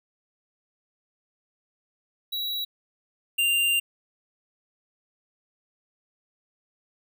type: tone pair in turn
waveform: square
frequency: 3894 / 2787 Hz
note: B7 / F7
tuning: -25 / -4 cents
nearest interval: tritone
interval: 579 cents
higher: first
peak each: -28 / -21 dBFS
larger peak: second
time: 2.32-2.65 / 3.38-3.8 s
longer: second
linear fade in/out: 10 ms
effects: none